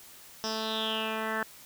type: tone with low-pass filter sweep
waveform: 10% pulse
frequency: 220 Hz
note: A3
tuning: in tune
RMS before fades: -32 dBFS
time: 0.44-1.43 s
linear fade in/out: 0 ms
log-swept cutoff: 5400 to 1700 Hz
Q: 6.9
effects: white hiss -51 dBFS RMS until 1.65 s